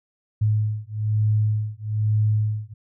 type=beating tone pair; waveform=sine; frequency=106.5 / 107.6 Hz; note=G#2 / A2; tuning=+44 / -38 cents; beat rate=1.1 Hz; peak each=-22 dBFS; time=0.41-2.74 s; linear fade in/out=10 ms; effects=none